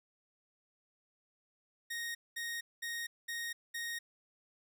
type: tone bursts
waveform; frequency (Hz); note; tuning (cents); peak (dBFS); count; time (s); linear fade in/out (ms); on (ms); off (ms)
sawtooth; 1864.7; A#6; 0; -34; 5; 1.9-3.99; 10; 250; 210
effects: none